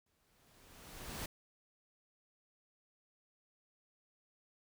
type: noise with exponential growth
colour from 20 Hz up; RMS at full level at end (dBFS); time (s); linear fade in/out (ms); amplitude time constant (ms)
pink; -41; 0.06-1.26; 5; 260
effects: none